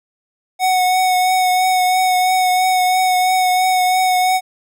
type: tone with vibrato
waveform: square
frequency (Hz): 739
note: F#5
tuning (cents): -2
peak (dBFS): -13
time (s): 0.59-4.41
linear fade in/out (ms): 50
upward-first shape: triangle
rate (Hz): 3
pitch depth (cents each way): 23
effects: none